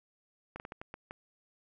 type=slowing click train; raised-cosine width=0.5 ms; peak=-27 dBFS; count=7; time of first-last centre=0.56-1.109 s; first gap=39 ms; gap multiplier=1.34; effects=none